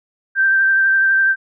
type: tone with vibrato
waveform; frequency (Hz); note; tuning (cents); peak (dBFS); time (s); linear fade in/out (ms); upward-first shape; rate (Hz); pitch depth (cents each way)
sine; 1568; G6; 0; -11; 0.35-1.36; 50; sine; 12; 17
effects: none